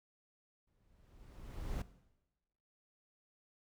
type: noise with exponential growth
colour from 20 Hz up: brown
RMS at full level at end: -37 dBFS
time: 0.67-1.82 s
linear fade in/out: 5 ms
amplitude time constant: 250 ms
effects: noise-tail reverb RT60 1.0 s tail -17 dB re dry